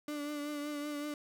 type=tone with vibrato; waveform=35% pulse; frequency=293.7 Hz; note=D4; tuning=in tune; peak=-35 dBFS; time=0.08-1.14 s; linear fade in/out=2 ms; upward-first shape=triangle; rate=5.3 Hz; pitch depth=36 cents each way; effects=none